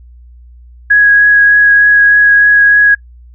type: tone with vibrato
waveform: sine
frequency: 1661.2 Hz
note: G#6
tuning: in tune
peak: -3 dBFS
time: 0.9-2.95 s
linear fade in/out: 10 ms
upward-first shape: triangle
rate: 3.3 Hz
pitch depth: 11 cents each way
effects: noise-tail reverb RT60 0.1 s tail -22 dB re dry + added 60 Hz sine -34 dBFS peak until 3.34 s